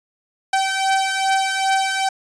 sawtooth beating tone pair, 771 / 773.5 Hz, G5 / G5, -29 / -23 cents, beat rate 2.5 Hz, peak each -15 / -18 dBFS, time 0.53-2.09 s, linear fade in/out 5 ms, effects resampled to 22050 Hz

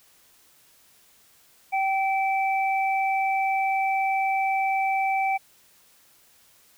sine tone pair together, 774 / 2319 Hz, G5 / D7, -22 / -22 cents, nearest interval octave + perfect fifth, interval 1900 cents, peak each -22 / -28 dBFS, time 1.72-5.38 s, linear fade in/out 20 ms, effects white hiss -58 dBFS RMS until 6.77 s

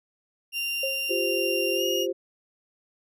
35% pulse tone with pitch glide, 2779 to 2857 Hz, F7 to F7, -9 to +39 cents, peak -25 dBFS, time 0.52-2.07 s, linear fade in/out 50 ms, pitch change +48 cents, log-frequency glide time 1.75-1.83 s
sine tone with exponential decay, 538 Hz, C5, 48 cents sharp, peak -25 dBFS, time 0.83-1.19 s, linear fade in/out 5 ms, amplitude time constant 77 ms
sine chord, F suspended second, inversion none, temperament equal, 349.2 / 392 / 523.3 Hz, F4 / G4 / C5, 0 / 0 / 0 cents, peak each -29 / -29 / -29 dBFS, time 1.09-2.13 s, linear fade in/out 20 ms
effects none

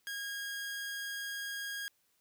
sawtooth tone, 1633 Hz, G#6, 30 cents flat, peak -34 dBFS, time 0.07-1.88 s, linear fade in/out 0 ms, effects white hiss -74 dBFS RMS until 2.2 s

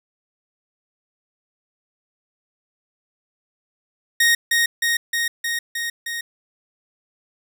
sawtooth tone with echo, 1864.7 Hz, A#6, in tune, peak -10 dBFS, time 4.2-4.35 s, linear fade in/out 5 ms, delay 310 ms, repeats 6, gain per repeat -2 dB, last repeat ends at 6.21 s, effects none

